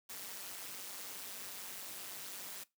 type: noise with amplitude modulation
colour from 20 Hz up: white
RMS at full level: -43 dBFS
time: 0.09-2.64 s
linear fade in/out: 10 ms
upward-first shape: sine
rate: 192 Hz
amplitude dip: 75%
effects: noise-tail reverb RT60 0.2 s tail -20 dB re dry + high-pass 150 Hz 12 dB/octave